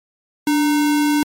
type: tone with sample-and-hold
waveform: sine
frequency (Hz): 293.7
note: D4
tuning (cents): 0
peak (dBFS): -13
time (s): 0.47-1.23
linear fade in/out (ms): 2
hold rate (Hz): 1225
effects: MP3 64 kbps